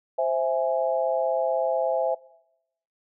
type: chord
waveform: sine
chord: C augmented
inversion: none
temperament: equal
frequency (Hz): 523.3 / 659.3 / 830.6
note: C5 / E5 / G#5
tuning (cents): 0 / 0 / 0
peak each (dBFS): -25 / -24 / -29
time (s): 0.18-2.15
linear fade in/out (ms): 10
effects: noise-tail reverb RT60 0.9 s tail -23 dB re dry